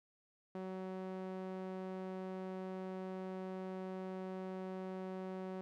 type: tone with band-pass filter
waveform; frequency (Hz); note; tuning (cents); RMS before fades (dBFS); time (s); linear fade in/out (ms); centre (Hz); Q
sawtooth; 187.4; F#3; +22; -44; 0.55-5.61; 0; 440; 0.75
effects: none